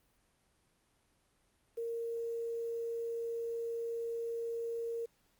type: tone with quantisation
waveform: sine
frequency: 463.3 Hz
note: A#4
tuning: 11 cents flat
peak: -35 dBFS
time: 1.77-5.06 s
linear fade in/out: 10 ms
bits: 10
effects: pink hiss -73 dBFS RMS until 5.39 s + Opus 32 kbps